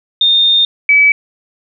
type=tone pair in turn; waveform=sine; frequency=3647 / 2290 Hz; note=A#7 / D7; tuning=-39 / -44 cents; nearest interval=minor sixth; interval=805 cents; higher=first; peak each=-7 / -5 dBFS; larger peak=second; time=0.21-0.65 / 0.89-1.12 s; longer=first; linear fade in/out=2 ms; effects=none